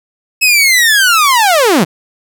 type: linear sweep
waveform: sawtooth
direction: down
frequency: 2600 to 138.8 Hz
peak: -3 dBFS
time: 0.41-1.85 s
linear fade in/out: 20 ms
effects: none